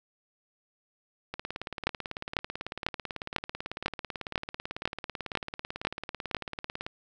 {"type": "two click trains", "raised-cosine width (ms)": 0.3, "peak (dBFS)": [-9, -19], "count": [10, 101], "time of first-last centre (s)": [[1.87, 6.348], [1.34, 6.865]], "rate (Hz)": [2.01, 18.1], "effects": []}